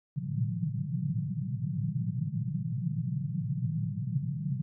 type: band-pass noise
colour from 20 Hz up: pink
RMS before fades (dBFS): -32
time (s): 0.16-4.62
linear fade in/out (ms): 0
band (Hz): 110 to 190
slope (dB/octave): 96
effects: none